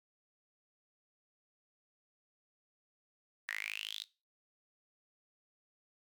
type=tone with high-pass filter sweep; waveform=sawtooth; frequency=52.8 Hz; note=G#1; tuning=29 cents sharp; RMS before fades=-42 dBFS; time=3.48-4.04 s; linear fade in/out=5 ms; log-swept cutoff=1800 to 3900 Hz; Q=9.7; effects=noise-tail reverb RT60 0.3 s tail -19 dB re dry